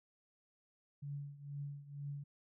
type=tone with tremolo; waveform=sine; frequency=142.8 Hz; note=D3; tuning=48 cents flat; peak=-39 dBFS; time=1.02-2.24 s; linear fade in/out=10 ms; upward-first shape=triangle; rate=2.1 Hz; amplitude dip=85%; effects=none